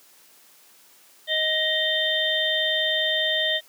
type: harmonic tone with a mistuned harmonic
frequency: 625 Hz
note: D#5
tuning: 8 cents sharp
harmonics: 1 / 3 / 5 / 6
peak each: -28 / -26 / -26 / -25 dBFS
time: 1.27-3.61 s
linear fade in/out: 50 ms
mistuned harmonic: 6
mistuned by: -66 cents
effects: white hiss -54 dBFS RMS until 3.68 s + high-pass 200 Hz 12 dB/octave